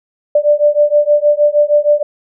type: beating tone pair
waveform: sine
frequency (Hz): 587.3 / 593.7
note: D5 / D5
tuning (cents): 0 / +19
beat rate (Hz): 6.4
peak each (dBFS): -11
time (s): 0.35-2.03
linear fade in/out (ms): 5
effects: none